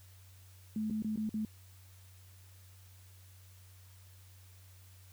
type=tone with dropouts; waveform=sine; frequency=216.1 Hz; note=A3; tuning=31 cents flat; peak=-32 dBFS; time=0.76-1.45 s; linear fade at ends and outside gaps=2 ms; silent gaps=0.9-0.908 / 1.023-1.045 / 1.16-1.174 / 1.293-1.341 s; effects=added 93 Hz sine -55 dBFS peak until 5.12 s + white hiss -63 dBFS RMS until 5.12 s